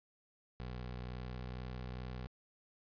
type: tone with pitch glide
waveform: 20% pulse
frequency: 61.74 to 62.42 Hz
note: B1 to B1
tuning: 0 to +19 cents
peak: -37 dBFS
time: 0.6-2.27 s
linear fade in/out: 0 ms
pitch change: +19 cents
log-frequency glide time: 1.07-1.52 s
effects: resampled to 11025 Hz